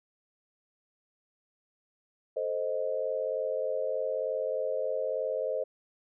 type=chord; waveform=sine; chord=A diminished; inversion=none; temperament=equal; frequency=440 / 523.3 / 622.3 Hz; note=A4 / C5 / Eb5; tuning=0 / 0 / 0 cents; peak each=-36 / -31 / -33 dBFS; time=2.36-5.64 s; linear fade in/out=10 ms; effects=none